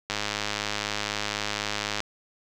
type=click train; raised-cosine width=0.2 ms; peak=-10 dBFS; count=199; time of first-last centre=0.1-2.004 s; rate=104 Hz; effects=none